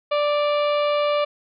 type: harmonic tone with a mistuned harmonic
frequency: 587.3 Hz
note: D5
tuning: in tune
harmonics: 1 / 2 / 3 / 4 / 5 / 6 / 7 / 8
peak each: -19 / -25 / -40 / -32 / -34 / -37 / -40 / -48 dBFS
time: 0.11-1.25 s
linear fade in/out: 10 ms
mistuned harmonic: 5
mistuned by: -38 cents
effects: none